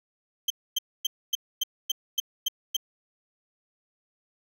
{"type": "tone bursts", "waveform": "35% pulse", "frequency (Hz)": 3136, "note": "G7", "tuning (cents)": 0, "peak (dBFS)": -21, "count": 9, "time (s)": [0.48, 2.767], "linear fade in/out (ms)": 5, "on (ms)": 23, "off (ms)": 260, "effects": []}